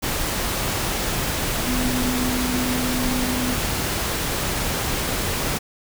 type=tone in noise; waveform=sine; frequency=250.7 Hz; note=B3; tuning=26 cents sharp; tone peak=-23 dBFS; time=1.65-3.55 s; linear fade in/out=20 ms; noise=pink; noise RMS=-24 dBFS; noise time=0.02-5.59 s; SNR=-2 dB; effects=none